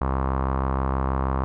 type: tone with low-pass filter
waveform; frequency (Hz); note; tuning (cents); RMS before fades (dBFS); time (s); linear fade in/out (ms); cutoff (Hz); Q
sawtooth; 66.3; C2; +23; -24; 0.01-1.44; 0; 1100; 3.7
effects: none